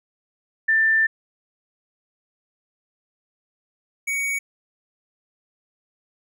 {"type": "tone pair in turn", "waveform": ["sine", "square"], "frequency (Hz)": [1780, 2243], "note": ["A6", "C#7"], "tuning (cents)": [20, 20], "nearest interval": "major third", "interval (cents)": 400, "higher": "second", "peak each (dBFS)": [-15, -23], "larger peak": "first", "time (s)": [[0.68, 1.07], [4.07, 4.39]], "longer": "first", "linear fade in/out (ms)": 10, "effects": []}